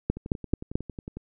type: two click trains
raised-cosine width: 3 ms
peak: -23 / -10 dBFS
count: 12 / 4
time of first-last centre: 0.17-1.17 / 0.1-0.755 s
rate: 11 / 4.58 Hz
effects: none